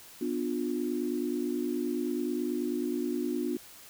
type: chord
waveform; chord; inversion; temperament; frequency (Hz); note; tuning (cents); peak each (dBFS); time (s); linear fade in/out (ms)
sine; B diminished; none; just; 246.9 / 296.3 / 355.6; B3 / D4 / F4; 0 / +15 / +31; -33; 0.21-3.57; 5
effects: white hiss -51 dBFS RMS until 3.89 s